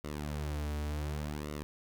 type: tone with flanger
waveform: sawtooth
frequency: 74.4 Hz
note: D2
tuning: 23 cents sharp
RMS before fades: -37 dBFS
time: 0.04-1.63 s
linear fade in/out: 0 ms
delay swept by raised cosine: 1.2 to 5.9 ms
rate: 0.68 Hz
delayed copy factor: -0.75
effects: none